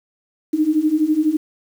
sine beating tone pair, 301 / 313 Hz, D4 / D#4, +43 / +10 cents, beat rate 12 Hz, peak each -19 / -16 dBFS, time 0.53-1.37 s, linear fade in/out 10 ms, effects 7-bit

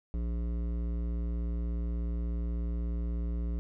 sine tone with hard clipping, 58.27 Hz, A#1, in tune, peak -32 dBFS, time 0.14-3.59 s, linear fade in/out 0 ms, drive 13 dB, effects none

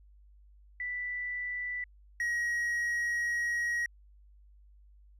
sine / triangle tone pair in turn, 1975.5 / 1897.6 Hz, B6 / A#6, 0 / +30 cents, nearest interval minor second, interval 70 cents, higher first, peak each -33 / -27 dBFS, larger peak second, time 0.8-1.84 / 2.2-3.86 s, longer second, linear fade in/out 2 ms, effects added 50 Hz sine -55 dBFS peak until 5.19 s + resampled to 32000 Hz

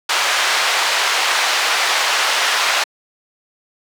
pink band-pass noise, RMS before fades -17 dBFS, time 0.09-2.84 s, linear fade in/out 5 ms, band 940 to 5300 Hz, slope 12 dB/octave, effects high-pass 400 Hz 12 dB/octave

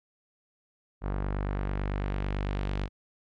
sawtooth tone with low-pass filter sweep, 49 Hz, G1, in tune, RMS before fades -31 dBFS, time 1.01-2.89 s, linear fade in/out 50 ms, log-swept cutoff 1300 to 3700 Hz, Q 1.1, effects none

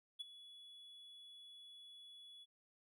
triangle tone with ADSR envelope, 3400 Hz, G#7, 40 cents sharp, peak -39 dBFS, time 0.19-2.46 s, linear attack 19 ms, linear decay 17 ms, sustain -15 dB, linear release 35 ms, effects none

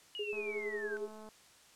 sine linear sweep, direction down, 2924 to 1506 Hz, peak -40 dBFS, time 0.15-0.97 s, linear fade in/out 0 ms
sine tone with tremolo, 415.3 Hz, G#4, in tune, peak -34 dBFS, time 0.19-1.08 s, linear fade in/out 5 ms, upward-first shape sine, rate 11 Hz, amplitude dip 70%
click train, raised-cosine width 1 ms, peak -39 dBFS, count 208, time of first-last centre 0.33-1.288 s, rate 216 Hz
effects white hiss -61 dBFS RMS until 1.75 s + low-pass 9000 Hz 12 dB/octave

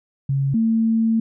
sine tone pair in turn, 137.3 / 225.1 Hz, C#3 / A3, -16 / +40 cents, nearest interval major sixth, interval 856 cents, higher second, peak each -17 / -15 dBFS, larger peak second, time 0.29-0.54 / 0.54-1.2 s, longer second, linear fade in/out 5 ms, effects none

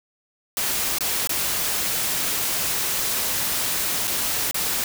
white noise with dropouts, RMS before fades -24 dBFS, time 0.57-4.84 s, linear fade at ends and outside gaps 1 ms, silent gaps 0.985-1.007 / 1.273-1.293 / 4.072-4.077 / 4.511-4.544 s, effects none

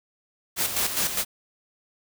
white noise with tremolo, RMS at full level -24 dBFS, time 0.56-1.25 s, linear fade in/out 50 ms, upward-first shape square, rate 4.9 Hz, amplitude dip 55%, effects none

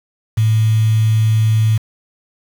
sine tone with quantisation, 110 Hz, A2, in tune, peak -10 dBFS, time 0.37-1.78 s, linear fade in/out 10 ms, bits 5, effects none

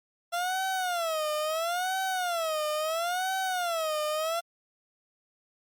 30% pulse tone with vibrato, 680 Hz, F5, 46 cents flat, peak -25 dBFS, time 0.32-4.41 s, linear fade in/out 20 ms, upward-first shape sine, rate 0.74 Hz, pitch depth 200 cents each way, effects Opus 48 kbps

